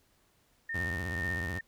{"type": "tone with tremolo", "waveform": "sine", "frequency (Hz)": 1824, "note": "A#6", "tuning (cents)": -38, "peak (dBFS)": -31, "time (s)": [0.69, 1.61], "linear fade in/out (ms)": 5, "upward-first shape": "triangle", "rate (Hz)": 2.1, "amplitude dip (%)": 60}
{"type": "tone with vibrato", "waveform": "sawtooth", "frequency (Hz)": 87.5, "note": "F2", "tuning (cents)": 4, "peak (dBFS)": -31, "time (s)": [0.74, 1.59], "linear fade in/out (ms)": 10, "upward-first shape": "triangle", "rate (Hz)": 16, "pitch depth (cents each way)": 280}
{"effects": ["pink hiss -69 dBFS RMS until 1.67 s"]}